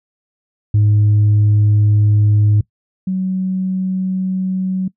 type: tone pair in turn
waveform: sine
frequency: 104.8 / 187.27 Hz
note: G#2 / F#3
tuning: +16 / +21 cents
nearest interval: minor seventh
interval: 1005 cents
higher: second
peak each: -7 / -15 dBFS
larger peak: first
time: 0.74-2.61 / 3.07-4.88 s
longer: first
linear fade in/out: 5 ms
effects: noise-tail reverb RT60 0.1 s tail -21 dB re dry + tanh soft clip ceiling -7 dBFS